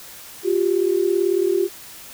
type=tone pair together; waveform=sine; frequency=353.8 / 392 Hz; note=F4 / G4; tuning=+23 / 0 cents; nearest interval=major second; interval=177 cents; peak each=-19 dBFS; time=0.43-1.69 s; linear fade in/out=50 ms; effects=white hiss -40 dBFS RMS until 2.13 s